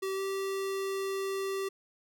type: tone with pitch glide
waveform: square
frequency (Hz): 384.7 to 388.7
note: G4 to G4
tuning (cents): -33 to -15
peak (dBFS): -32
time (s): 0.02-1.69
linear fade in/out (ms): 10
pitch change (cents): +18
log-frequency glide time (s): 0.15-0.2
effects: none